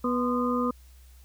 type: harmonic tone with a mistuned harmonic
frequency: 245.7 Hz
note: B3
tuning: 9 cents flat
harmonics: 1 / 2 / 4 / 5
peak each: -26 / -30 / -34 / -30 dBFS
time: 0.04-0.71 s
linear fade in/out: 5 ms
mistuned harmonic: 4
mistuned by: +88 cents
effects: added 63 Hz sine -49 dBFS peak until 1.24 s + white hiss -61 dBFS RMS until 1.24 s